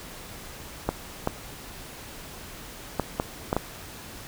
clicks, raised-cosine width 1 ms, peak -9 dBFS, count 6, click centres 0.89 / 1.274 / 2.997 / 3.199 / 3.529 / 3.566 s, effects pink hiss -42 dBFS RMS until 4.27 s

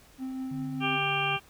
triangle tone with tremolo, 261.6 Hz, C4, in tune, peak -29 dBFS, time 0.18-0.99 s, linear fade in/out 50 ms, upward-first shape triangle, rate 5.2 Hz, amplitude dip 30%
sine tone with pitch glide, 146.83 to 144.98 Hz, D3 to D3, 0 to -22 cents, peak -36 dBFS, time 0.51-1.37 s, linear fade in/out 5 ms, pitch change -22 cents, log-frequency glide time 0.78-1.22 s
harmonic tone, 395 Hz, G4, 13 cents sharp, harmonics 1 / 2 / 3 / 4 / 6 / 7 / 8, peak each -37 / -32 / -33 / -37 / -32 / -32 / -35 dBFS, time 0.8-1.4 s, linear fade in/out 50 ms
effects pink hiss -57 dBFS RMS until 1.49 s

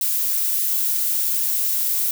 violet noise, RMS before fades -21 dBFS, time 0.01-2.11 s, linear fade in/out 2 ms, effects none

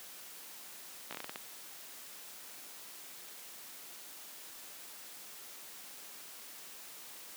slowing click train, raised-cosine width 0.3 ms, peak -24 dBFS, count 8, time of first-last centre 1.11-1.359 s, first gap 16 ms, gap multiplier 1.26, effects white hiss -50 dBFS RMS until 7.36 s + high-pass 200 Hz 12 dB/octave

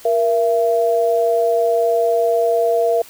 sine tone pair together, 470.7 / 672.4 Hz, A#4 / E5, +17 / +34 cents, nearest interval tritone, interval 617 cents, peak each -16 dBFS, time 0.05-3.02 s, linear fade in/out 5 ms, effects white hiss -42 dBFS RMS until 3.09 s

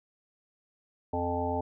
harmonic tone, 87.31 Hz, F2, in tune, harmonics 1 / 3 / 5 / 7 / 9 / 10, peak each -35 / -35 / -35 / -35 / -35 / -35 dBFS, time 1.13-1.61 s, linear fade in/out 5 ms, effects none

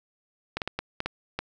clicks, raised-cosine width 0.3 ms, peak -13 dBFS, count 7, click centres 0.57 / 0.618 / 0.676 / 0.79 / 1.004 / 1.06 / 1.39 s, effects none

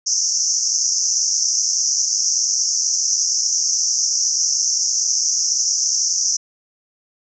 white band-pass noise, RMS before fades -19 dBFS, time 0.06-6.37 s, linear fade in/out 10 ms, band 5400 to 6400 Hz, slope 96 dB/octave, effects none

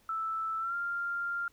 sine tone with pitch glide, 1318.5 to 1393.7 Hz, E6 to F6, 0 to -4 cents, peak -31 dBFS, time 0.09-1.48 s, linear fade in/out 2 ms, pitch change +96 cents, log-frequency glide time 0.59-0.75 s, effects pink hiss -66 dBFS RMS until 1.52 s

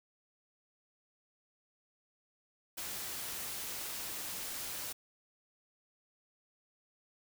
white noise, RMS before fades -41 dBFS, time 2.77-4.93 s, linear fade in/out 10 ms, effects none

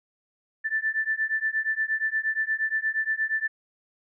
sine beating tone pair, 1760 / 1768.5 Hz, A6 / A6, 0 / +8 cents, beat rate 8.5 Hz, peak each -27 dBFS, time 0.64-3.48 s, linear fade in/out 20 ms, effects none

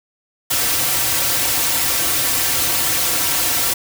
white noise with comb filter, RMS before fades -18 dBFS, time 0.5-3.74 s, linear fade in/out 10 ms, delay 4.8 ms, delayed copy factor -1, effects none

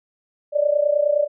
sine tone with amplitude modulation, 587.3 Hz, D5, in tune, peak -12 dBFS, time 0.52-1.28 s, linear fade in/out 50 ms, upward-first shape sine, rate 29.7 Hz, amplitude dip 80%, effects none

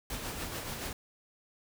pink noise with tremolo, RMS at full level -37 dBFS, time 0.1-0.93 s, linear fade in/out 2 ms, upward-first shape sine, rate 7 Hz, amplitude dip 40%, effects none

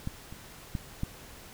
clicks, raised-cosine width 5 ms, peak -20 / -30 / -19 / -18 dBFS, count 4, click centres 0.074 / 0.325 / 0.752 / 1.034 s, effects pink hiss -49 dBFS RMS until 1.53 s

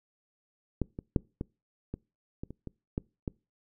clicks, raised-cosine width 3 ms, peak -15 / -24 / -11 / -20 / -22 / -24 / -29 / -26 / -17 / -19 dBFS, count 10, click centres 0.817 / 0.989 / 1.162 / 1.411 / 1.94 / 2.435 / 2.506 / 2.673 / 2.979 / 3.278 s, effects noise-tail reverb RT60 0.3 s tail -25 dB re dry

